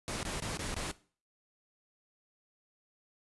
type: noise bursts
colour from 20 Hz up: pink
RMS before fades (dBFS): -37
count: 5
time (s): 0.08-0.914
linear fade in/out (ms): 0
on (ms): 150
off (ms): 21
effects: noise-tail reverb RT60 0.4 s tail -18 dB re dry + resampled to 24000 Hz